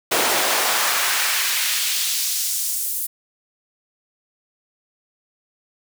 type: noise with high-pass filter sweep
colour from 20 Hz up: pink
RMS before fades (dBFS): -21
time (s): 0.11-3.07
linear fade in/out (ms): 10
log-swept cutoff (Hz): 410 to 11000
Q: 0.94
effects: none